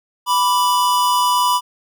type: tone pair together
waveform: square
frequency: 987.8 / 1166.6 Hz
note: B5 / D6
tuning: 0 / -12 cents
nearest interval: minor third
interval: 288 cents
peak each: -15 / -22 dBFS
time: 0.26-1.61 s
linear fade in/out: 50 ms
effects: none